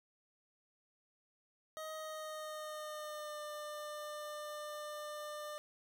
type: tone with pitch glide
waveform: 25% pulse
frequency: 628 to 598.6 Hz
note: D#5 to D5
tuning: +16 to +33 cents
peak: -39 dBFS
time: 1.77-5.58 s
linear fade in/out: 0 ms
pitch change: -83 cents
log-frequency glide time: 1.93-3.42 s
effects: none